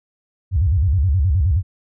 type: tone with vibrato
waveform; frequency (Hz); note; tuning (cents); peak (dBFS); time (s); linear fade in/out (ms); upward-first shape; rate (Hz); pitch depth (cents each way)
sine; 80.9; E2; -32; -13; 0.51-1.63; 50; square; 9.5; 270
effects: none